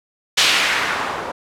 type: noise with low-pass filter sweep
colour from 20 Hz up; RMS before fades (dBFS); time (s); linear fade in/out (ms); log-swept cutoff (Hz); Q
blue; -19; 0.37-1.32; 10; 3800 to 720; 1.2
effects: none